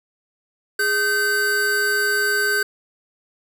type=tone pair together; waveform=square; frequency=413.3 / 1543.4 Hz; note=G#4 / G6; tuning=-8 / -27 cents; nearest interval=octave + major seventh; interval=2281 cents; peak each=-26 / -19 dBFS; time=0.79-2.63 s; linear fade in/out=5 ms; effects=none